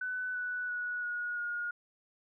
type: tone with pitch steps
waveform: sine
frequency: 1500 / 1482.8 / 1465.7 / 1448.9 / 1432.3 Hz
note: F#6 / F#6 / F#6 / F#6 / F6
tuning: +23 / +3 / -17 / -37 / +43 cents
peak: -33 dBFS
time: 0.01-1.71 s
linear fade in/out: 5 ms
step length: 340 ms
effects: none